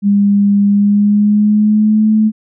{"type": "tone with pitch glide", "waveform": "sine", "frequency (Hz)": [201.9, 216.4], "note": ["G#3", "A3"], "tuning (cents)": [-49, -29], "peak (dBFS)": -7, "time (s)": [0.02, 2.32], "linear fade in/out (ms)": 50, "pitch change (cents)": 120, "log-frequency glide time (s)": [0.67, 2.1], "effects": []}